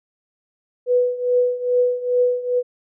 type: tone with tremolo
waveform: sine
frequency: 493.9 Hz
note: B4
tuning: in tune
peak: -12 dBFS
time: 0.86-2.63 s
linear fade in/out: 50 ms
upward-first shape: triangle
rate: 2.4 Hz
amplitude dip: 85%
effects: none

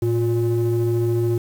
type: ring-modulated tone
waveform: triangle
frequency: 233.1 Hz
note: A#3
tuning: in tune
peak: -11 dBFS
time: 0.02-1.38 s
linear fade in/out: 5 ms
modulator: 120 Hz
effects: tanh soft clip ceiling -11 dBFS + 7-bit

